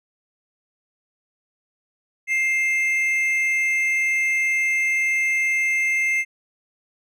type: tone pair together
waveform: triangle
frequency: 2107 / 2628 Hz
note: C7 / E7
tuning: +12 / -6 cents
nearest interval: major third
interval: 382 cents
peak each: -17 / -27 dBFS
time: 2.27-6.25 s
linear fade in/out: 50 ms
effects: none